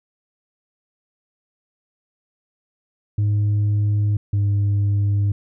sine tone pair in turn, 103.83 / 101.34 Hz, G#2 / G#2, 0 / -42 cents, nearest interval unison, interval 42 cents, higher first, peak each -13 dBFS, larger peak neither, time 3.18-4.17 / 4.33-5.32 s, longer neither, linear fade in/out 5 ms, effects tanh soft clip ceiling -15 dBFS

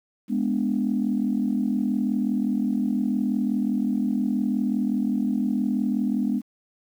sine chord, G# diminished, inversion none, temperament equal with one note detuned, 207.7 / 246.9 / 292.6 Hz, G#3 / B3 / D4, 0 / 0 / -6 cents, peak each -24 / -24 / -28 dBFS, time 0.28-6.42 s, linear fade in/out 50 ms, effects tanh soft clip ceiling -13 dBFS + 9-bit

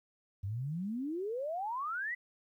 sine exponential sweep, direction up, 92.5 to 2028 Hz, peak -34 dBFS, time 0.43-2.15 s, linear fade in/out 10 ms, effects 12-bit

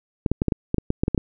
clicks, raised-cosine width 3 ms, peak -7 dBFS, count 12, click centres 0.262 / 0.316 / 0.419 / 0.483 / 0.522 / 0.744 / 0.783 / 0.904 / 1.035 / 1.081 / 1.147 / 1.178 s, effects none

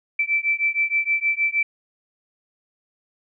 sine beating tone pair, 2325 / 2331.4 Hz, D7 / D7, -18 / -13 cents, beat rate 6.4 Hz, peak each -22 dBFS, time 0.19-1.63 s, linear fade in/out 5 ms, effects none

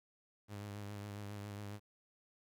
sawtooth tone with vibrato, 102.4 Hz, G#2, 24 cents flat, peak -40 dBFS, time 0.48-1.8 s, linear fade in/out 50 ms, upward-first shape sine, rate 7.3 Hz, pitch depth 34 cents each way, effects 12-bit

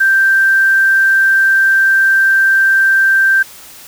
sine tone with quantisation, 1570 Hz, G6, 2 cents sharp, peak -7 dBFS, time 0-3.43 s, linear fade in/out 10 ms, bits 6, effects white hiss -36 dBFS RMS until 3.87 s

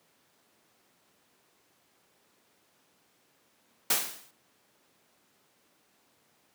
white noise with exponential decay, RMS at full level -22 dBFS, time 3.9-4.31 s, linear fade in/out 5 ms, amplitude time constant 88 ms, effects pink hiss -67 dBFS RMS until 6.54 s + high-pass 200 Hz 12 dB/octave

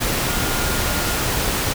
sine tone in noise, 1419 Hz, F6, 27 cents sharp, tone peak -31 dBFS, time 0.26-1.22 s, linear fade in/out 20 ms, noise pink, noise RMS -21 dBFS, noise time 0-1.74 s, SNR -13 dB, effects none

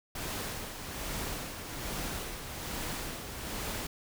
pink noise with tremolo, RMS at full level -36 dBFS, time 0.15-3.87 s, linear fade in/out 5 ms, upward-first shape sine, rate 1.2 Hz, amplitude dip 50%, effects none

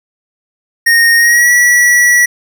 square tone with pitch glide, 1855 to 1940.5 Hz, A#6 to B6, -9 to -31 cents, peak -6 dBFS, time 0.86-2.26 s, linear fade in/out 10 ms, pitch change +78 cents, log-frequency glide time 1.17-1.51 s, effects none

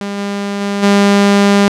sawtooth tone with level steps, 201.1 Hz, G3, 44 cents sharp, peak -15 / -13 / -11 / -3 dBFS, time 0.01-1.68 s, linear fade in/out 0 ms, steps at 0.17 / 0.6 / 0.82 s, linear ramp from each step 20 ms, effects low-pass 7000 Hz 12 dB/octave

